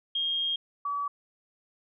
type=tone pair in turn; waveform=sine; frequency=3234 / 1143.4 Hz; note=G#7 / D6; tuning=-47 / -47 cents; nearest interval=octave + tritone; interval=1800 cents; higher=first; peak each=-26 / -28 dBFS; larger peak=first; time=0.15-0.56 / 0.85-1.08 s; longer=first; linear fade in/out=5 ms; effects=none